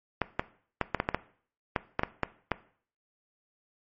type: clicks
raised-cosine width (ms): 0.5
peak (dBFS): -10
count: 12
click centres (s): 0.217 / 0.395 / 0.813 / 0.947 / 1.001 / 1.089 / 1.146 / 1.762 / 1.994 / 2.034 / 2.233 / 2.517
effects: noise-tail reverb RT60 0.5 s tail -17 dB re dry + MP3 32 kbps